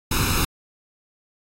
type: noise with comb filter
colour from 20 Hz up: pink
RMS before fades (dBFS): -21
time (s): 0.11-0.45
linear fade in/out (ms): 5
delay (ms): 0.77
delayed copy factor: +0.8
effects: AAC 48 kbps